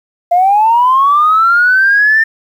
sine linear sweep, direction up, 684 to 1805 Hz, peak -5 dBFS, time 0.31-2.24 s, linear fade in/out 10 ms, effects tanh soft clip ceiling -1 dBFS + 7-bit

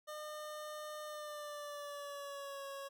25% pulse tone with pitch glide, 606 to 552.5 Hz, D#5 to C#5, -46 to -6 cents, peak -40 dBFS, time 0.07-2.89 s, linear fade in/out 20 ms, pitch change -160 cents, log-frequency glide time 1.05-2.65 s, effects none

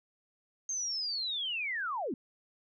sine linear sweep, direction down, 6430 to 207.7 Hz, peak -32 dBFS, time 0.69-2.14 s, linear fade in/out 2 ms, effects none

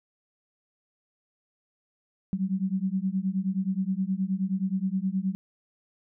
sine beating tone pair, 185.6 / 195.1 Hz, F#3 / G3, +6 / -8 cents, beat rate 9.5 Hz, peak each -28 dBFS, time 2.33-5.35 s, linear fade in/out 0 ms, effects none

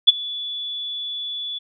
sine tone with ADSR envelope, 3440 Hz, A7, 40 cents flat, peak -4 dBFS, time 0.07-1.59 s, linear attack 17 ms, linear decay 22 ms, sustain -22 dB, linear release 15 ms, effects none

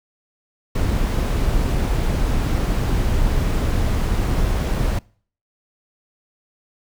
brown noise, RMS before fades -19 dBFS, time 0.75-4.99 s, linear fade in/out 5 ms, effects noise-tail reverb RT60 0.5 s tail -25 dB re dry

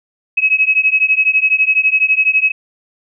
sine beating tone pair, 2554 / 2566 Hz, D#7 / E7, +45 / -47 cents, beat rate 12 Hz, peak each -13 dBFS, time 0.37-2.52 s, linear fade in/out 10 ms, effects none

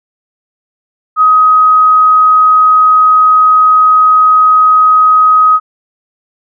sine tone, 1260 Hz, D#6, 21 cents sharp, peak -3 dBFS, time 1.16-5.6 s, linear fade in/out 50 ms, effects none

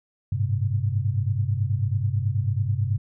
sine tone cluster, 98.6 / 107.8 / 130.9 Hz, G2 / A2 / C3, +11 / -35 / +1 cents, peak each -24 / -26 / -27 dBFS, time 0.32-2.98 s, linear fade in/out 5 ms, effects none

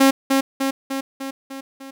sawtooth tone with echo, 270 Hz, C#4, 45 cents flat, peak -7 dBFS, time 0-0.11 s, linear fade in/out 10 ms, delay 300 ms, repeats 6, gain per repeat -4 dB, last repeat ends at 1.91 s, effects none

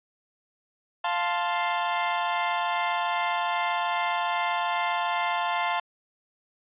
sawtooth chord, F major, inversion none, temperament equal, 698.5 / 880 / 1046.5 Hz, F5 / A5 / C6, 0 / 0 / 0 cents, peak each -25 dBFS, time 1.04-5.8 s, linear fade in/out 5 ms, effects resampled to 8000 Hz

